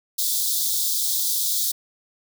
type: high-pass noise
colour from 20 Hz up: white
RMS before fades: -23 dBFS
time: 0.18-1.72 s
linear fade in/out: 10 ms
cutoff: 3400 Hz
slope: 96 dB/octave
effects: none